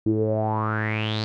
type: tone with low-pass filter sweep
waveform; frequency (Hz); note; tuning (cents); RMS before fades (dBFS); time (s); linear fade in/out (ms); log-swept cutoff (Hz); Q
sawtooth; 108.3; A2; -27; -24; 0.06-1.24; 0; 310 to 4500; 8.1
effects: none